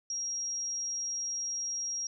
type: tone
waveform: sine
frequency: 5630 Hz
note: F8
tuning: 13 cents sharp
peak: -32 dBFS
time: 0.1-2.07 s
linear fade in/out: 2 ms
effects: none